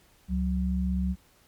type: tone pair together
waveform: sine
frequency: 69.3 / 185.01 Hz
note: C#2 / F#3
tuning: 0 / 0 cents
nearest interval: octave + perfect fourth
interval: 1700 cents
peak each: -27 dBFS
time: 0.28-1.16 s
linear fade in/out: 50 ms
effects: pink hiss -61 dBFS RMS until 1.47 s + MP3 96 kbps